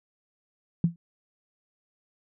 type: tone with exponential decay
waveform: sine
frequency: 169.2 Hz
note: E3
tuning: 45 cents sharp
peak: -15 dBFS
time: 0.84-0.96 s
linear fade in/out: 2 ms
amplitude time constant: 25 ms
effects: none